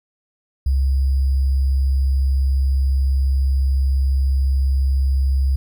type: tone with sample-and-hold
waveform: sine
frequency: 67.1 Hz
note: C2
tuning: 44 cents sharp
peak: -14 dBFS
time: 0.66-5.56 s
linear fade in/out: 5 ms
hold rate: 4900 Hz
effects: none